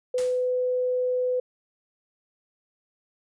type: tone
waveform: sine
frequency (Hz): 502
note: B4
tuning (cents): +28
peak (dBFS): -22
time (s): 0.14-1.4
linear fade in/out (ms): 5
type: noise with exponential decay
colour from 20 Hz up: white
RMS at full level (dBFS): -34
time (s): 0.18-0.51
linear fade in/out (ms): 1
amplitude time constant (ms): 70
effects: resampled to 22050 Hz